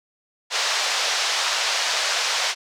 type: band-pass noise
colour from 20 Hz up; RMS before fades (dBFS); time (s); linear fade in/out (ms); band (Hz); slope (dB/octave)
white; -23; 0.5-2.55; 50; 560 to 5900; 24
effects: none